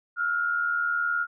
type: tone pair together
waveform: sine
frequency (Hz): 1340 / 1419.7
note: E6 / F6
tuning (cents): +28 / +28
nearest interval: minor second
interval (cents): 100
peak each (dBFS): -31 / -24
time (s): 0.16-1.27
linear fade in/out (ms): 50
effects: none